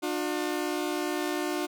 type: tone pair together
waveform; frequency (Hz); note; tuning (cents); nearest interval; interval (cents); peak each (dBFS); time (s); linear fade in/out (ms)
sawtooth; 299.7 / 359.4; D4 / F4; +35 / +50; minor third; 315; -27 / -27; 0.02-1.67; 20
effects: none